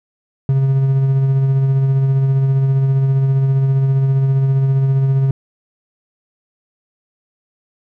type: tone with tremolo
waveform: triangle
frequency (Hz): 135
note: C#3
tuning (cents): -45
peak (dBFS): -8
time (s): 0.49-5.31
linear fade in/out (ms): 2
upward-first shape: sine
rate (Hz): 15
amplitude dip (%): 30
effects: none